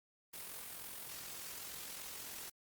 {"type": "noise with amplitude modulation", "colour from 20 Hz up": "white", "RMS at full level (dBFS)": -45, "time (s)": [0.33, 2.5], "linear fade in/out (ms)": 10, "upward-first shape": "sine", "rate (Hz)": 43.4, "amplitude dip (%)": 50, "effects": ["Opus 32 kbps"]}